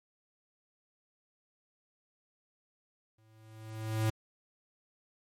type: tone with exponential growth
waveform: square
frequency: 110 Hz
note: A2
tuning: in tune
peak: -26 dBFS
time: 3.18-4.1 s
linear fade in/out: 5 ms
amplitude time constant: 200 ms
effects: MP3 64 kbps